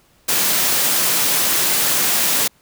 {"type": "high-pass noise", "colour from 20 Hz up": "white", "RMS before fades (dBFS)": -17, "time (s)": [0.28, 2.48], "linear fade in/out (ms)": 10, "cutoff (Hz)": 120, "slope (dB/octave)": 24, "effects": ["pink hiss -56 dBFS RMS until 2.61 s"]}